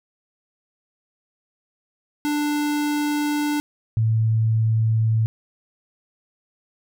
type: tone pair in turn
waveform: square / sine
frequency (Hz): 295.2 / 111.41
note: D4 / A2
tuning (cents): +9 / +22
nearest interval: octave + perfect fourth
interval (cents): 1687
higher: first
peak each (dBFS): -21 / -16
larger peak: second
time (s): 2.25-3.6 / 3.97-5.26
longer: first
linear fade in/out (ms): 0
effects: none